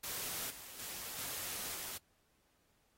white noise with level steps, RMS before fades -41 / -51 / -45 / -42 / -44 dBFS, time 0.03-1.98 s, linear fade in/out 10 ms, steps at 0.5 / 0.79 / 1.18 / 1.75 s, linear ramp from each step 5 ms, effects pink hiss -75 dBFS RMS until 2.97 s + AAC 48 kbps

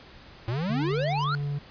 square exponential sweep, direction up, 109.3 to 1465 Hz, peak -27 dBFS, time 0.48-1.35 s, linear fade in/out 0 ms
triangle tone with pitch glide, 145.6 to 143.6 Hz, D3 to D3, -15 to -39 cents, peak -25 dBFS, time 0.69-1.59 s, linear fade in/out 10 ms, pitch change -24 cents, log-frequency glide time 1.15-1.38 s
effects pink hiss -49 dBFS RMS until 1.7 s + resampled to 11025 Hz

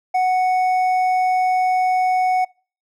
triangle tone with hard clipping, 740 Hz, F#5, in tune, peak -16 dBFS, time 0.14-2.45 s, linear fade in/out 10 ms, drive 8 dB, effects noise-tail reverb RT60 0.4 s tail -26 dB re dry

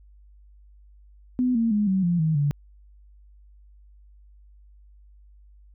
sine tone with pitch steps, 251 / 228.8 / 208.6 / 190.22 / 173.43 / 158.12 / 144.16 Hz, B3 / A#3 / G#3 / F#3 / F3 / D#3 / D3, +28 / -32 / +8 / +48 / -12 / +28 / -32 cents, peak -19 dBFS, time 1.39-2.51 s, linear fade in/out 0 ms, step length 160 ms, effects added 50 Hz sine -49 dBFS peak until 5.74 s

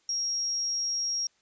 sine tone, 5600 Hz, F8, 4 cents sharp, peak -27 dBFS, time 0.09-1.27 s, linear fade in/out 2 ms, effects white hiss -68 dBFS RMS until 1.41 s + resampled to 16000 Hz

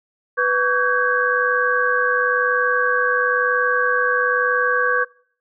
sine tone cluster, 495.3 / 1132 / 1536 / 1637 Hz, B4 / C#6 / G6 / G#6, +5 / +36 / -36 / -25 cents, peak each -21 dBFS, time 0.37-5.05 s, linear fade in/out 20 ms, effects noise-tail reverb RT60 0.5 s tail -21 dB re dry

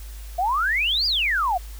sine exponential two-way sweep, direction up then down, 677 to 4978 to 677 Hz, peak -19 dBFS, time 0.38-1.58 s, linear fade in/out 10 ms, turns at 1.06 s, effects added 52 Hz sine -34 dBFS peak until 1.79 s + white hiss -47 dBFS RMS until 1.79 s

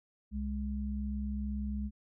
sine tone pair together, 65.41 / 207.7 Hz, C2 / G#3, 0 / 0 cents, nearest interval octave + minor sixth, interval 2000 cents, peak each -35 / -36 dBFS, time 0.31-1.91 s, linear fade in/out 50 ms, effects none

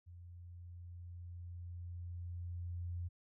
sine tone with level ramp, 87.31 Hz, F2, in tune, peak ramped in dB -51 to -38 dBFS, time 0.06-3.09 s, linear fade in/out 20 ms, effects none

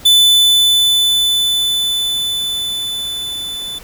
45% pulse tone with level ramp, 3500 Hz, A7, 10 cents flat, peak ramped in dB -6 to -23 dBFS, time 0.05-3.79 s, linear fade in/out 10 ms, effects pink hiss -38 dBFS RMS until 3.83 s

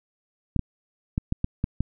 clicks, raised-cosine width 5 ms, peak -11 dBFS, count 7, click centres 0.563 / 0.593 / 1.179 / 1.324 / 1.444 / 1.641 / 1.806 s, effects none

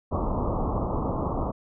pink low-pass noise, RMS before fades -27 dBFS, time 0.11-1.52 s, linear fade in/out 20 ms, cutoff 1200 Hz, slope 96 dB/octave, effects none

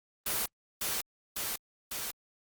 white noise with echo, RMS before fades -31 dBFS, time 0.26-0.46 s, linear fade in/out 5 ms, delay 550 ms, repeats 3, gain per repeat -2 dB, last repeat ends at 2.11 s, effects Opus 24 kbps

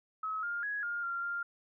sine tone with pitch steps, 1284 / 1408 / 1669 / 1413 / 1384 / 1397 Hz, E6 / F6 / G#6 / F6 / F6 / F6, -46 / +14 / +8 / +20 / -16 / 0 cents, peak -33 dBFS, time 0.23-1.43 s, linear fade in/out 5 ms, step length 200 ms, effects none

